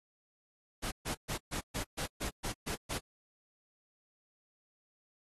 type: noise bursts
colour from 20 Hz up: pink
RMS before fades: -37 dBFS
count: 10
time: 0.82-2.99 s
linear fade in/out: 20 ms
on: 100 ms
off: 130 ms
effects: AAC 32 kbps